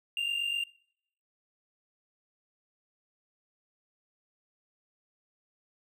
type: tone pair together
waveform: triangle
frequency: 2754 / 2802 Hz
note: F7 / F7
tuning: -25 / +5 cents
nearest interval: unison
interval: 30 cents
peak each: -33 / -28 dBFS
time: 0.17-0.64 s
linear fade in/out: 2 ms
effects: noise-tail reverb RT60 0.7 s tail -24 dB re dry + tanh soft clip ceiling -20 dBFS